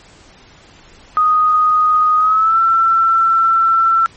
sine tone with pitch glide, 1244.5 to 1341.5 Hz, D#6 to E6, 0 to +30 cents, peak -9 dBFS, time 1.17-4.06 s, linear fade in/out 0 ms, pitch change +130 cents, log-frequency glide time 2.17-2.59 s, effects pink hiss -44 dBFS RMS until 4.16 s + MP3 32 kbps

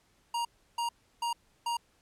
square tone bursts, 941 Hz, A#5, 16 cents sharp, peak -30 dBFS, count 4, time 0.34-1.77 s, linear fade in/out 5 ms, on 110 ms, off 330 ms, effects pink hiss -68 dBFS RMS until 2.01 s + low-pass 11000 Hz 12 dB/octave

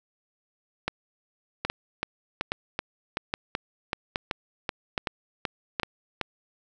two click trains, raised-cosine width 0.3 ms, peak -11 / -10 dBFS, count 13 / 7, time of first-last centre 1.65-6.213 / 0.88-5.798 s, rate 2.63 / 1.22 Hz, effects none

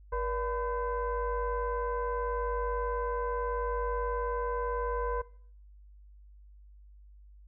sine tone with frequency modulation, 479.8 Hz, A#4, 50 cents sharp, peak -29 dBFS, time 0.12-5.22 s, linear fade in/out 10 ms, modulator 529 Hz, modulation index 1.3, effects noise-tail reverb RT60 0.5 s tail -19 dB re dry + added 50 Hz sine -51 dBFS peak until 7.47 s

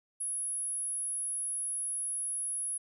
sine tone, 10710 Hz, E9, 26 cents sharp, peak -32 dBFS, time 0.2-2.78 s, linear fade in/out 10 ms, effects none

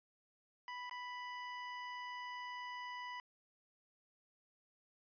25% pulse tone with dropouts, 987.8 Hz, B5, in tune, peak -40 dBFS, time 0.68-3.2 s, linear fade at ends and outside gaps 1 ms, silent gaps 0.896-0.911 s, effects resampled to 11025 Hz

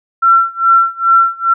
sine tone with tremolo, 1354 Hz, E6, 46 cents sharp, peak -4 dBFS, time 0.22-1.54 s, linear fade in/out 10 ms, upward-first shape sine, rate 2.4 Hz, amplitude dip 95%, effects none

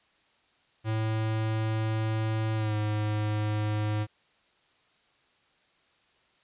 square tone with pitch glide, 110 to 106.13 Hz, A2 to G#2, 0 to +38 cents, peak -27 dBFS, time 0.84-4.07 s, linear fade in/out 50 ms, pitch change -62 cents, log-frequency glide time 2.55-2.75 s, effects white hiss -66 dBFS RMS until 6.43 s + resampled to 8000 Hz

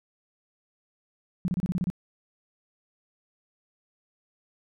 sine tone bursts, 180 Hz, F#3, 47 cents flat, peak -23 dBFS, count 8, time 1.45-1.901 s, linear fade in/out 0 ms, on 31 ms, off 29 ms, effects none

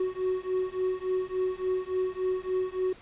triangle beating tone pair, 369.5 / 373 Hz, F#4 / F#4, -2 / +14 cents, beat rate 3.5 Hz, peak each -28 dBFS, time 0-2.93 s, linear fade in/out 5 ms, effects pink hiss -52 dBFS RMS until 3.01 s + resampled to 8000 Hz

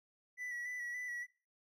triangle tone with vibrato, 1959 Hz, B6, 15 cents flat, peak -38 dBFS, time 0.37-1.27 s, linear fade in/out 50 ms, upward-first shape square, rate 3.5 Hz, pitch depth 25 cents each way, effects noise-tail reverb RT60 0.4 s tail -23 dB re dry

